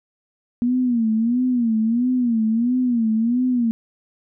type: tone with vibrato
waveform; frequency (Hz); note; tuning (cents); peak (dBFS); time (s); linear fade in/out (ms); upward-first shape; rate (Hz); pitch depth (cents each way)
sine; 236; A#3; +22; -16; 0.62-3.71; 0; sine; 1.5; 130
effects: none